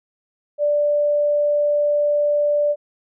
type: tone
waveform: sine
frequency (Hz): 587.3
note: D5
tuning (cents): 0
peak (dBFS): -15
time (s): 0.58-2.76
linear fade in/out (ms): 50
effects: none